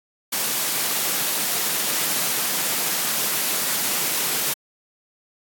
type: high-pass noise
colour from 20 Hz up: white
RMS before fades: -23 dBFS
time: 0.32-4.54 s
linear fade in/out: 10 ms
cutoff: 130 Hz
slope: 96 dB/octave
effects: AAC 64 kbps